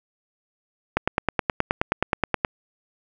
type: click train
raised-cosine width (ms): 0.5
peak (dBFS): -4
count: 15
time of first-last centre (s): 0.97-2.448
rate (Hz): 9.47
effects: none